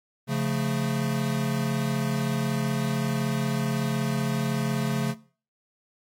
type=chord; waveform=square; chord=Db augmented; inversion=none; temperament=equal; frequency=138.59 / 174.61 / 220 Hz; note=Db3 / F3 / A3; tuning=0 / 0 / 0 cents; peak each=-27 / -32 / -30 dBFS; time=0.27-5.15 s; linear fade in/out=50 ms; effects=noise-tail reverb RT60 0.4 s tail -18 dB re dry + MP3 64 kbps